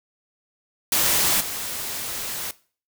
white noise with level steps, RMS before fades -20 / -30 dBFS, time 0.92-2.51 s, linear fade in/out 2 ms, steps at 1.4 s, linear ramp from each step 10 ms, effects noise-tail reverb RT60 0.4 s tail -19 dB re dry

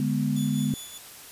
sine chord, G# diminished, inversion second, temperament equal, 146.83 / 207.7 / 246.9 Hz, D3 / G#3 / B3, 0 / 0 / 0 cents, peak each -27 dBFS, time 0-0.74 s, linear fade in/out 2 ms
15% pulse tone with tremolo, 3459 Hz, A7, 30 cents flat, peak -30 dBFS, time 0.36-0.98 s, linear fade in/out 5 ms, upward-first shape sine, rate 5.1 Hz, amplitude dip 55%
effects white hiss -45 dBFS RMS until 1.31 s + resampled to 32000 Hz

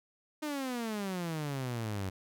sawtooth exponential sweep, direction down, 309.3 to 92.5 Hz, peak -30 dBFS, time 0.42-2.1 s, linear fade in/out 10 ms, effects none

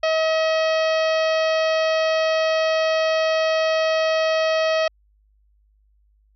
harmonic tone with a mistuned harmonic, 638 Hz, D#5, 43 cents sharp, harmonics 1 / 2 / 3 / 4 / 5 / 6 / 7 / 8 / 9, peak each -18 / -28 / -29 / -30 / -32 / -40 / -35 / -39 / -42 dBFS, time 0.03-4.88 s, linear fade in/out 5 ms, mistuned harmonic 8, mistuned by +17 cents, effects added 51 Hz sine -57 dBFS peak until 6.35 s

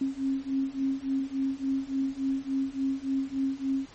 sine beating tone pair, 267.9 / 271.4 Hz, C4 / C#4, +41 / -36 cents, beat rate 3.5 Hz, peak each -30 / -29 dBFS, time 0.01-3.86 s, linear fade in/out 5 ms, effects pink hiss -52 dBFS RMS until 3.94 s + MP3 32 kbps

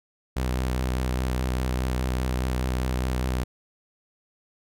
sawtooth tone with vibrato, 63.3 Hz, B1, 43 cents sharp, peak -20 dBFS, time 0.36-3.44 s, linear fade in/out 10 ms, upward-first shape sine, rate 4.9 Hz, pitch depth 24 cents each way, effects none

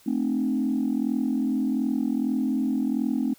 sine chord, A diminished, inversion none, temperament equal with one note detuned, 220 / 261.6 / 304.2 Hz, A3 / C4 / Eb4, 0 / 0 / -39 cents, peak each -26 / -24 / -28 dBFS, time 0.06-3.34 s, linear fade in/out 10 ms, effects tanh soft clip ceiling -16 dBFS + white hiss -56 dBFS RMS until 3.38 s

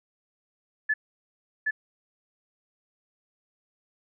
sine tone with echo, 1728 Hz, A6, 32 cents flat, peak -21 dBFS, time 0.89-0.94 s, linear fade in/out 10 ms, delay 770 ms, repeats 1, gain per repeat -2 dB, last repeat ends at 1.71 s, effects none

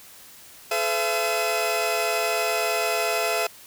sawtooth tone cluster, 431 / 510 / 676 / 2537 Hz, A4 / C5 / E5 / D#7, -36 / -44 / +43 / +33 cents, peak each -25 / -27 / -21 / -26 dBFS, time 0.71-3.47 s, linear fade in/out 5 ms, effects white hiss -47 dBFS RMS until 3.66 s

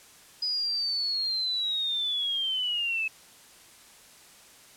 sine linear sweep, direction down, 4978 to 2583 Hz, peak -26 dBFS, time 0.42-3.08 s, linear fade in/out 5 ms, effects white hiss -53 dBFS RMS until 4.76 s + low-pass 11000 Hz 12 dB/octave

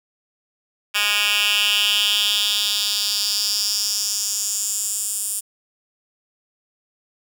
10% pulse tone with high-pass filter sweep, 206.4 Hz, G#3, 10 cents flat, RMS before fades -21 dBFS, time 0.94-5.41 s, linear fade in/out 20 ms, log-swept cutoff 2200 to 8900 Hz, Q 3.3, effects none

